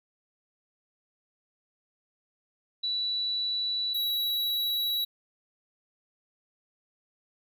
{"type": "tone pair in turn", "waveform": ["sine", "square"], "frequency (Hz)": [3946, 3905], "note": ["B7", "B7"], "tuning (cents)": [-2, -20], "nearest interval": "unison", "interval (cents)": 18, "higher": "first", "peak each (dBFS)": -27, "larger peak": "neither", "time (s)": [[2.83, 3.94], [3.94, 5.05]], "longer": "neither", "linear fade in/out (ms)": 10, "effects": []}